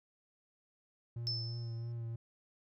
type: tone with vibrato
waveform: triangle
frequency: 116.54 Hz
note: A#2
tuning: in tune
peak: -36 dBFS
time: 1.16-2.16 s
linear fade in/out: 5 ms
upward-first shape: sine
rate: 3 Hz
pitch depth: 24 cents each way
type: tone with exponential decay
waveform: sine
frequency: 5274 Hz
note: E8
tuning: in tune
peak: -32 dBFS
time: 1.27-1.92 s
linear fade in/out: 0 ms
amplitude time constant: 140 ms
effects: none